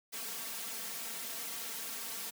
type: noise with comb filter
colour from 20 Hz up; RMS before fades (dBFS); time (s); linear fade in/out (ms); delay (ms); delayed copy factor
white; -41; 0.12-2.31; 20; 4.4; +0.9
effects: high-pass 150 Hz 12 dB/octave